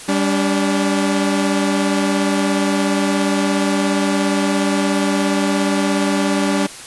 sawtooth tone pair together, 197.69 / 288 Hz, G3 / D4, +15 / -34 cents, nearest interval perfect fifth, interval 651 cents, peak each -14 dBFS, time 0.08-6.67 s, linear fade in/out 10 ms, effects white hiss -34 dBFS RMS until 6.86 s + resampled to 24000 Hz

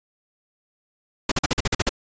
pink noise bursts, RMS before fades -20 dBFS, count 9, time 1.29-1.893 s, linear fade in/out 5 ms, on 27 ms, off 45 ms, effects resampled to 16000 Hz

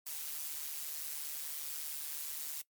blue noise with amplitude modulation, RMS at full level -38 dBFS, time 0.06-2.62 s, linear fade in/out 10 ms, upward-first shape sine, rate 149 Hz, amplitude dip 65%, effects noise-tail reverb RT60 0.1 s tail -21 dB re dry + MP3 96 kbps

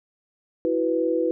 sine chord, E suspended second, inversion none, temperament just, 329.6 / 370.8 / 494.4 Hz, E4 / F#4 / B4, 0 / +4 / +2 cents, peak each -24 / -27 / -23 dBFS, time 0.65-1.31 s, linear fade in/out 0 ms, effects none

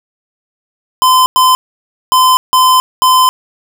square tone bursts at uneven times, 1025 Hz, C6, 36 cents flat, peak -6 dBFS, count 5, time 1.02-1.26 / 1.36-1.55 / 2.12-2.37 / 2.53-2.8 / 3.02-3.29 s, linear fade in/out 0 ms, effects 8-bit

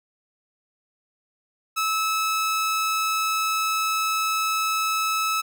sawtooth tone, 1300 Hz, E6, 24 cents flat, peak -18 dBFS, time 1.76-5.42 s, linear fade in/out 20 ms, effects none

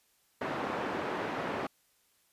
pink band-pass noise, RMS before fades -35 dBFS, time 0.41-1.67 s, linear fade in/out 5 ms, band 260 to 1600 Hz, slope 12 dB/octave, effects white hiss -70 dBFS RMS until 2.32 s + resampled to 32000 Hz

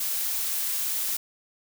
blue noise, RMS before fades -28 dBFS, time 0-1.17 s, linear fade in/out 5 ms, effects none

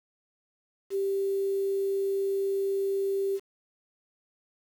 sine tone with quantisation, 392 Hz, G4, in tune, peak -25 dBFS, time 0.9-3.4 s, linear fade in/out 50 ms, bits 8, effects none

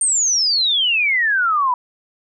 sine exponential sweep, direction down, 8870 to 965 Hz, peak -14 dBFS, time 0.01-1.74 s, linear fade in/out 2 ms, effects none

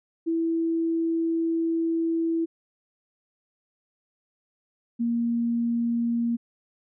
sine tone pair in turn, 329.6 / 234.6 Hz, E4 / A#3, 0 / +11 cents, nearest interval tritone, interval 589 cents, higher first, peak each -22 dBFS, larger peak neither, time 0.26-2.46 / 4.99-6.37 s, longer first, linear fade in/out 20 ms, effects none

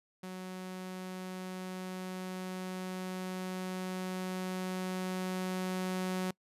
sawtooth tone with level ramp, 185.1 Hz, F#3, 1 cent sharp, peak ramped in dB -37 to -28 dBFS, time 0.23-6.31 s, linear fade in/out 5 ms, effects noise-tail reverb RT60 0.1 s tail -25 dB re dry + resampled to 32000 Hz

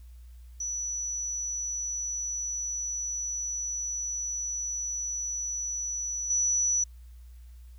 sine tone with level steps, 5920 Hz, F#8, in tune, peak -30 / -23 dBFS, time 0.6-6.84 s, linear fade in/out 5 ms, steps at 6.3 s, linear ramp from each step 5 ms, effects added 60 Hz sine -45 dBFS peak until 7.78 s + white hiss -67 dBFS RMS until 7.78 s

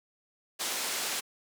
white low-pass noise, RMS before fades -33 dBFS, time 0.59-1.21 s, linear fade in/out 20 ms, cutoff 8600 Hz, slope 12 dB/octave, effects high-pass 300 Hz 12 dB/octave

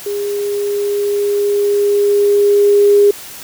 sine tone with level ramp, 407.7 Hz, G#4, 32 cents flat, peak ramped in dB -17 to -5 dBFS, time 0.06-3.11 s, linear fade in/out 5 ms, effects white hiss -32 dBFS RMS until 3.43 s

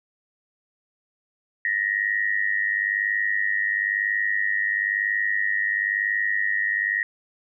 sine tone with amplitude modulation, 1882 Hz, A#6, 16 cents sharp, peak -17 dBFS, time 1.65-7.03 s, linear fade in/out 2 ms, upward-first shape sine, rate 101 Hz, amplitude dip 85%, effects none

